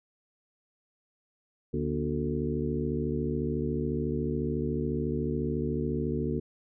harmonic tone with a mistuned harmonic, 74 Hz, D2, 14 cents sharp, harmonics 1 / 2 / 3 / 4 / 5 / 6, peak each -36 / -33 / -33 / -37 / -34 / -36 dBFS, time 1.73-6.4 s, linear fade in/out 10 ms, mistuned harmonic 3, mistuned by +120 cents, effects none

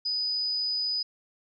sine tone, 4978 Hz, D#8, in tune, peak -26 dBFS, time 0.05-1.03 s, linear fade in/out 10 ms, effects none

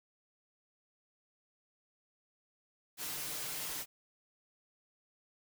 white noise with comb filter, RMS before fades -40 dBFS, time 2.97-3.86 s, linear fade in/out 50 ms, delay 6.6 ms, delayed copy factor +0.85, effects none

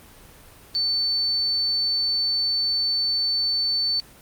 sine tone, 4500 Hz, C#8, 25 cents sharp, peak -20 dBFS, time 0.75-4 s, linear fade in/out 0 ms, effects pink hiss -48 dBFS RMS until 4.21 s + Opus 24 kbps

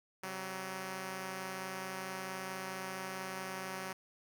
5% pulse tone pair together, 133.83 / 188.5 Hz, C3 / F#3, +39 / +32 cents, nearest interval tritone, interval 593 cents, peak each -37 / -29 dBFS, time 0.23-3.93 s, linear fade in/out 5 ms, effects none

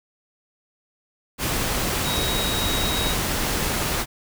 sine tone in noise, 3800 Hz, A#7, 33 cents sharp, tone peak -27 dBFS, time 2.03-3.16 s, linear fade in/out 50 ms, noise pink, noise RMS -24 dBFS, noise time 1.38-4.06 s, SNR -6 dB, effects none

